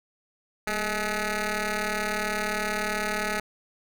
10% pulse ring-modulated tone, 215.7 Hz, A3, 34 cents flat, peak -15 dBFS, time 0.67-3.4 s, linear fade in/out 2 ms, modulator 1060 Hz, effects none

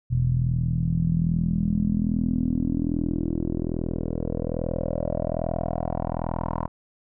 10% pulse tone with low-pass filter sweep, 41.2 Hz, E1, in tune, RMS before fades -25 dBFS, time 0.1-6.68 s, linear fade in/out 20 ms, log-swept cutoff 120 to 970 Hz, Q 5.3, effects none

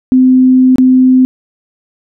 sine tone with dropouts, 257 Hz, C4, 31 cents flat, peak -3 dBFS, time 0.12-1.25 s, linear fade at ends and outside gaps 0 ms, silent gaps 0.758-0.783 s, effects none

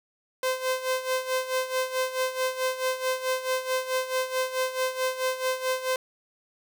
sawtooth tone with tremolo, 516 Hz, C5, 24 cents flat, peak -19 dBFS, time 0.43-5.96 s, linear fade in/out 2 ms, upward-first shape sine, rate 4.6 Hz, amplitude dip 75%, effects none

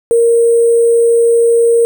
sine tone with sample-and-hold, 466.2 Hz, A#4, in tune, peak -6 dBFS, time 0.11-1.85 s, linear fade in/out 0 ms, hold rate 8820 Hz, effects none

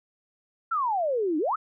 sine exponential two-way sweep, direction down then up, 1396.9 to 291.6 to 1396.9 Hz, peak -23 dBFS, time 0.71-1.56 s, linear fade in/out 10 ms, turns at 1.38 s, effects none

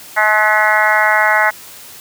harmonic tone with a mistuned harmonic, 213.3 Hz, G#3, 46 cents sharp, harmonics 3 / 4 / 5 / 6 / 7 / 8 / 9 / 10, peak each -19 / -16 / -21 / -21 / -16 / -19 / -16 / -21 dBFS, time 0.16-1.51 s, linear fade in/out 20 ms, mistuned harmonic 9, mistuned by +16 cents, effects white hiss -36 dBFS RMS until 2 s + high-pass 60 Hz 12 dB/octave

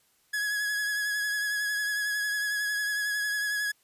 45% pulse tone with vibrato, 1678 Hz, G#6, 17 cents sharp, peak -27 dBFS, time 0.33-3.72 s, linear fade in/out 10 ms, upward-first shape triangle, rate 11 Hz, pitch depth 30 cents each way, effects white hiss -67 dBFS RMS until 3.83 s + resampled to 32000 Hz

